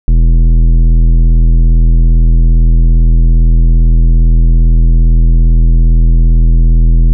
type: tone with tanh clipping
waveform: triangle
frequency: 41.2 Hz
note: E1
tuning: in tune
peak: -5 dBFS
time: 0.08-7.13 s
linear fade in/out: 0 ms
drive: 16 dB
effects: none